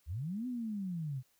sine linear two-way sweep, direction up then down, 63.4 to 256.1 to 123 Hz, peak -35 dBFS, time 0.06-1.23 s, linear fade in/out 50 ms, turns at 0.47 s, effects white hiss -72 dBFS RMS until 1.39 s

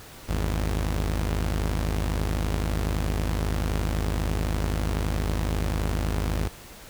sawtooth tone pair together, 51.92 / 82.41 Hz, G#1 / E2, 0 / 0 cents, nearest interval minor sixth, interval 800 cents, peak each -21 / -26 dBFS, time 0.28-6.49 s, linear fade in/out 20 ms, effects pink hiss -45 dBFS RMS until 6.89 s

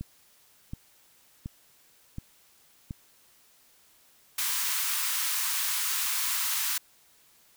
click train, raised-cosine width 5 ms, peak -23 dBFS, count 5, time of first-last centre 0.01-2.909 s, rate 1.38 Hz
white high-pass noise, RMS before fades -29 dBFS, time 4.38-6.78 s, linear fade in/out 5 ms, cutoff 920 Hz, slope 48 dB/octave
effects white hiss -61 dBFS RMS until 7.56 s

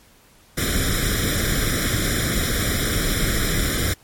pink noise with comb filter, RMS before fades -21 dBFS, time 0.57-3.94 s, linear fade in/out 10 ms, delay 0.55 ms, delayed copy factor +1, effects pink hiss -53 dBFS RMS until 4.03 s + MP3 64 kbps

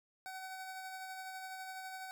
25% pulse tone with tremolo, 756 Hz, F#5, 37 cents sharp, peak -39 dBFS, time 0.26-2.11 s, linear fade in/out 0 ms, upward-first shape sine, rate 12 Hz, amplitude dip 30%, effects none

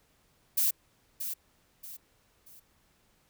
violet noise with echo, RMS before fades -26 dBFS, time 0.57-0.71 s, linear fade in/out 10 ms, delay 630 ms, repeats 3, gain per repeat -9 dB, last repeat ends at 2.6 s, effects pink hiss -68 dBFS RMS until 3.29 s

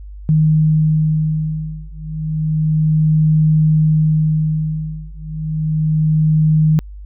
sine beating tone pair, 155.56 / 155.87 Hz, D#3 / D#3, 0 / +3 cents, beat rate 0.31 Hz, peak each -15 dBFS, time 0.29-6.79 s, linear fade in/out 0 ms, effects added 50 Hz sine -30 dBFS peak until 7.05 s

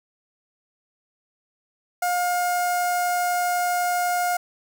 sawtooth tone with notch filter, 712 Hz, F5, 33 cents sharp, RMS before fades -23 dBFS, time 2.02-4.37 s, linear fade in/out 5 ms, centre 3300 Hz, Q 0.77, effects none

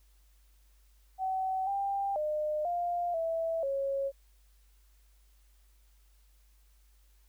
sine tone with pitch steps, 758 / 793 / 607 / 700 / 657 / 549 Hz, F#5 / G5 / D#5 / F5 / E5 / C#5, +42 / +20 / -43 / +4 / -6 / -17 cents, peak -29 dBFS, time 1.18-4.12 s, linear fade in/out 50 ms, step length 490 ms, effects added 50 Hz sine -60 dBFS peak until 7.28 s + white hiss -71 dBFS RMS until 7.28 s

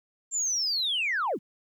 sine linear sweep, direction down, 7400 to 131.1 Hz, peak -24 dBFS, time 0.31-1.39 s, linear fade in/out 50 ms, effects tanh soft clip ceiling -21 dBFS + 11-bit

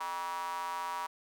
square tone with high-pass filter, 87.5 Hz, F2, 4 cents sharp, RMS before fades -37 dBFS, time 0-1.07 s, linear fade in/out 10 ms, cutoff 1000 Hz, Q 7.1, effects none

